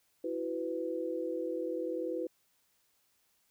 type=chord; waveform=sine; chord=E suspended second; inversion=none; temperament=equal with one note detuned; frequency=329.6 / 370 / 499.3 Hz; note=E4 / F#4 / B4; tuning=0 / 0 / +19 cents; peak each=-37 / -39 / -36 dBFS; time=0.24-2.27 s; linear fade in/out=5 ms; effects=white hiss -73 dBFS RMS until 3.5 s